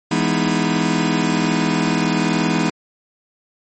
sawtooth chord, E major seventh, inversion none, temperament just, 164.81 / 206 / 247.2 / 309 Hz, E3 / G#3 / B3 / D#4, 0 / -14 / +2 / -12 cents, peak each -17 dBFS, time 0.11-2.7 s, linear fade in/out 5 ms, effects low-pass 12000 Hz 12 dB/octave + MP3 32 kbps

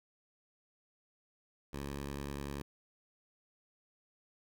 10% pulse tone, 70.3 Hz, C#2, 25 cents sharp, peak -31 dBFS, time 1.73-2.62 s, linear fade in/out 5 ms, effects none

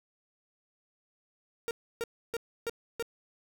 45% pulse tone bursts, 464 Hz, A#4, 8 cents flat, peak -31 dBFS, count 5, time 1.68-3.025 s, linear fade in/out 0 ms, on 29 ms, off 300 ms, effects none

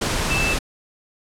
sine tone in noise, 2644 Hz, E7, 5 cents sharp, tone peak -21 dBFS, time 0.3-0.54 s, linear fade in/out 10 ms, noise pink, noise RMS -22 dBFS, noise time 0.01-0.59 s, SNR -2 dB, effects low-pass 9000 Hz 12 dB/octave

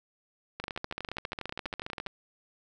two click trains, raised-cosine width 0.3 ms, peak -19 / -20 dBFS, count 22 / 19, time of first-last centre 0.64-2.069 / 0.6-2.063 s, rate 14.7 / 12.3 Hz, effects none

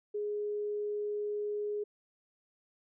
sine tone, 416.1 Hz, G#4, 3 cents sharp, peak -32 dBFS, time 0.14-1.84 s, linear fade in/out 10 ms, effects none

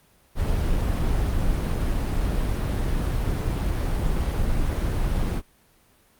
brown noise, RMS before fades -23 dBFS, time 0.35-5.42 s, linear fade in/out 50 ms, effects pink hiss -59 dBFS RMS until 6.19 s + Opus 32 kbps

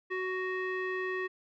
square tone with low-pass filter, 371.9 Hz, F#4, 9 cents sharp, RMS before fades -34 dBFS, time 0.1-1.28 s, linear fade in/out 20 ms, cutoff 2100 Hz, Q 6.8, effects none

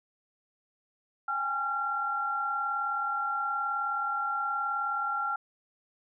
sine tone cluster, 792 / 831 / 1374 Hz, G5 / G#5 / F6, +18 / +1 / -29 cents, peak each -38 / -36 / -29 dBFS, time 1.28-5.36 s, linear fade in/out 5 ms, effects none

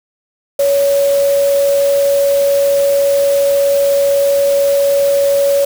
sine tone in noise, 561 Hz, C#5, 21 cents sharp, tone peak -9 dBFS, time 0.59-5.65 s, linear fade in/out 5 ms, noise white, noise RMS -26 dBFS, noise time 0.59-5.65 s, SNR +14 dB, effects none

